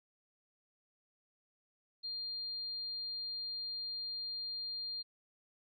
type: tone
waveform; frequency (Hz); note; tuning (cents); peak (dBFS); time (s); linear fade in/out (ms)
sine; 4200; C8; +6; -38; 2.03-5.03; 20
effects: none